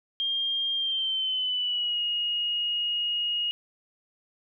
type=tone with pitch glide; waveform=sine; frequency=3209 to 2875 Hz; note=G7 to F7; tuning=+40 to +50 cents; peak=-25 dBFS; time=0.2-3.51 s; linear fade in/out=0 ms; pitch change=-190 cents; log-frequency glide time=0.74-2.01 s; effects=none